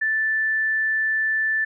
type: tone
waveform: sine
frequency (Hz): 1760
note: A6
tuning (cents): 0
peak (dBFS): -19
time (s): 0.01-1.65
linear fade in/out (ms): 10
effects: none